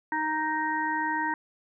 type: harmonic tone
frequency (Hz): 311.1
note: D#4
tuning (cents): 0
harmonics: 1 / 3 / 5 / 6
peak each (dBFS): -34 / -28 / -34 / -32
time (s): 0.12-1.34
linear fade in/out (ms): 2
effects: none